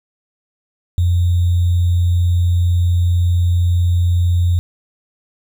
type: tone with sample-and-hold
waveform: sine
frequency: 87.8 Hz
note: F2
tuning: 10 cents sharp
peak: -11 dBFS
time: 0.98-4.59 s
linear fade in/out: 0 ms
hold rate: 3675 Hz
effects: none